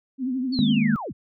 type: tone with vibrato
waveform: sine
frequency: 257.3 Hz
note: C4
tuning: 29 cents flat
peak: -23 dBFS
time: 0.18-0.82 s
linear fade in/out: 50 ms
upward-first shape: triangle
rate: 12 Hz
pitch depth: 97 cents each way
type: linear sweep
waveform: sine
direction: down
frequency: 4523 to 36.88 Hz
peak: -29 dBFS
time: 0.52-1.13 s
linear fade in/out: 20 ms
type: chord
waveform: sine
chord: D# suspended fourth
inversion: none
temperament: just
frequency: 155.56 / 207.4 / 233.3 Hz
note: D#3 / G#3 / A#3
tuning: 0 / -2 / +2 cents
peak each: -26 / -21 / -21 dBFS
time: 0.59-0.96 s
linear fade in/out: 0 ms
effects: none